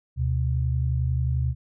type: tone pair together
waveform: sine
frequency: 75.03 / 126.3 Hz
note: D2 / B2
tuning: +38 / +39 cents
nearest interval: major sixth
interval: 901 cents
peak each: -24 dBFS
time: 0.16-1.55 s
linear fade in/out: 50 ms
effects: none